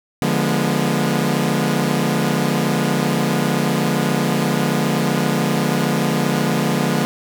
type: chord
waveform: sawtooth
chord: D diminished seventh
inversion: none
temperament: equal with one note detuned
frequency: 146.83 / 174.61 / 207.7 / 242.6 Hz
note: D3 / F3 / Ab3 / Cb4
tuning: 0 / 0 / 0 / -31 cents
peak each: -18 dBFS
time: 0.22-7.05 s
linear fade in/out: 0 ms
effects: none